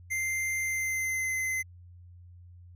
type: tone with pitch glide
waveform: square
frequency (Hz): 2090 to 2055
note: C7 to C7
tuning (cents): -2 to -32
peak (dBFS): -29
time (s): 0.1-1.63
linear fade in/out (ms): 20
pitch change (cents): -30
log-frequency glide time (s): 0.59-1.36
effects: added 88 Hz sine -48 dBFS peak until 2.75 s

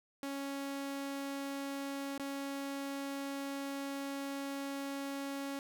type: tone with dropouts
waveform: sawtooth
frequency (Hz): 277.2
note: C#4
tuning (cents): 0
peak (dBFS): -34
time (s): 0.23-5.59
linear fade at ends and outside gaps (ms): 1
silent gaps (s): 2.179-2.197
effects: none

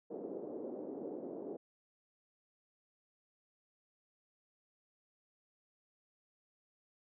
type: band-pass noise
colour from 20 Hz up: pink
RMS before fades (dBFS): -44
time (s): 0.1-1.57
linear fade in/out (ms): 10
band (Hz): 290 to 500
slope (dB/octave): 24
effects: none

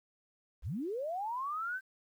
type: linear sweep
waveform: sine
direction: up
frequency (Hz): 34.39 to 1573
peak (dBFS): -34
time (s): 0.62-1.81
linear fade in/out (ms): 50
effects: 11-bit

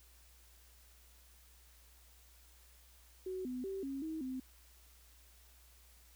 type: tone with pitch steps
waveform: sine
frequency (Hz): 373.2 / 252.1 / 386.7 / 272.3 / 317.5 / 258.9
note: F#4 / B3 / G4 / C#4 / D#4 / C4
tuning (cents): +15 / +36 / -24 / -31 / +35 / -18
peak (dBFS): -38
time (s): 3.26-4.4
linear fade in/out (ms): 5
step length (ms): 190
effects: added 60 Hz sine -62 dBFS peak until 6.15 s + white hiss -65 dBFS RMS until 6.15 s

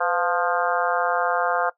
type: harmonic tone with a mistuned harmonic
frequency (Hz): 175.9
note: F3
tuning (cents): +13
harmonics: 3 / 4 / 5 / 6 / 7 / 8 / 9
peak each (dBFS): -27 / -25 / -29 / -29 / -28 / -28 / -31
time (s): 0-1.7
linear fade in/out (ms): 10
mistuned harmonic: 3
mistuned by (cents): -61
effects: noise-tail reverb RT60 0.1 s tail -17 dB re dry

